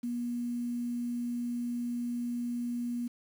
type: tone with quantisation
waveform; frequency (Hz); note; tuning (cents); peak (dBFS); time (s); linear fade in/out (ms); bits
sine; 240.5; B3; -46; -31; 0.03-3.08; 10; 9
effects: none